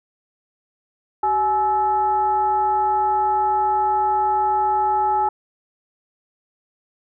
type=tone with frequency modulation; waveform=sine; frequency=847 Hz; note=G#5; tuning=34 cents sharp; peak=-16 dBFS; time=1.23-5.29 s; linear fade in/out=5 ms; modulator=464 Hz; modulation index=0.51; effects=none